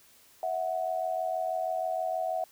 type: tone pair together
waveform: sine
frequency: 651 / 737.3 Hz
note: E5 / F#5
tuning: -22 / -6 cents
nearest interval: major second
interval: 216 cents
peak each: -31 / -31 dBFS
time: 0.43-2.44 s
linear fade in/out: 2 ms
effects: white hiss -59 dBFS RMS until 2.51 s